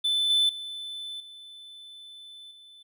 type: tone with level steps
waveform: triangle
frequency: 3516 Hz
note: A7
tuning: 2 cents flat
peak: -21 / -18 / -33 / -42 / -47 dBFS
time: 0.04-2.83 s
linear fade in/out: 10 ms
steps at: 0.3 / 0.49 / 1.2 / 2.51 s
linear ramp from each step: 2 ms
effects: none